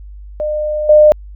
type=tone with level steps; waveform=sine; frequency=605 Hz; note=D#5; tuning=49 cents flat; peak=-15 / -3 dBFS; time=0.4-1.12 s; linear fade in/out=0 ms; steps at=0.89 s; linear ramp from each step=5 ms; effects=added 50 Hz sine -30 dBFS peak until 1.35 s